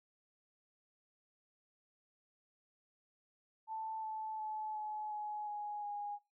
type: tone with pitch steps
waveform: sine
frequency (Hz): 882 / 871.9 / 861.9 / 852 / 842.2 / 832.5 / 822.9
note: A5 / A5 / A5 / G#5 / G#5 / G#5 / G#5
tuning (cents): +4 / -16 / -36 / +44 / +24 / +4 / -16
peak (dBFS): -39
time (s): 3.67-6.19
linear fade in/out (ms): 50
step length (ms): 360
effects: noise-tail reverb RT60 0.2 s tail -18 dB re dry